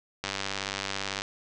click train, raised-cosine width 0.2 ms, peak -13 dBFS, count 97, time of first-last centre 0.24-1.22 s, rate 98 Hz, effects resampled to 24000 Hz + 9-bit

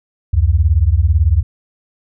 sine beating tone pair, 70 / 88 Hz, C#2 / F2, +18 / +14 cents, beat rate 18 Hz, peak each -12 dBFS, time 0.33-1.43 s, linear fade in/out 10 ms, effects none

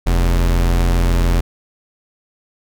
square tone pair together, 43.55 / 82.41 Hz, F1 / E2, -4 / 0 cents, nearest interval major seventh, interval 1104 cents, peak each -13 / -23 dBFS, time 0.06-1.41 s, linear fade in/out 10 ms, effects none

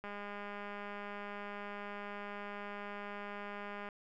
click train, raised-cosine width 0.5 ms, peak -30 dBFS, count 786, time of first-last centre 0.04-3.888 s, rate 204 Hz, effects none

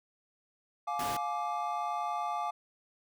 triangle chord, D diminished, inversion first, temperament just, 704.8 / 845.8 / 1174.7 Hz, F5 / Ab5 / D6, +16 / +31 / 0 cents, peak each -34 dBFS, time 0.87-2.51 s, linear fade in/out 10 ms
pink noise, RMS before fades -38 dBFS, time 0.99-1.17 s, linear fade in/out 5 ms
effects high-pass 80 Hz 12 dB/octave

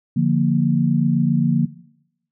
sine chord, Bb major, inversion first, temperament equal, 146.83 / 174.61 / 233.1 Hz, D3 / F3 / Bb3, 0 / 0 / 0 cents, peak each -19 dBFS, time 0.16-1.66 s, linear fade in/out 10 ms, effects noise-tail reverb RT60 0.8 s tail -19 dB re dry

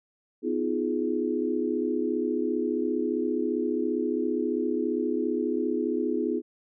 sine chord, F half-diminished seventh, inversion second, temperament just, 251.4 / 314.3 / 349.2 / 419.1 Hz, Cb4 / Eb4 / F4 / Ab4, +31 / +18 / 0 / +16 cents, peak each -30 dBFS, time 0.42-6.42 s, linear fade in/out 50 ms, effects none

